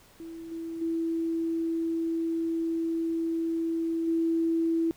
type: tone with level steps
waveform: sine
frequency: 329.5 Hz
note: E4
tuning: 1 cent flat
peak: -38 / -33 / -26 / -23 dBFS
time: 0.2-4.91 s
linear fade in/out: 0 ms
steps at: 0.51 / 0.81 / 4.07 s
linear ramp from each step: 10 ms
effects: pink hiss -57 dBFS RMS until 4.96 s